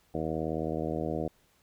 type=harmonic tone; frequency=79.2 Hz; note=D#2; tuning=31 cents sharp; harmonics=1 / 2 / 3 / 4 / 5 / 6 / 7 / 8 / 9; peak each=-41 / -37 / -38 / -36 / -39 / -37 / -39 / -40 / -41 dBFS; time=0.14-1.28 s; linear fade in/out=5 ms; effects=pink hiss -67 dBFS RMS until 1.62 s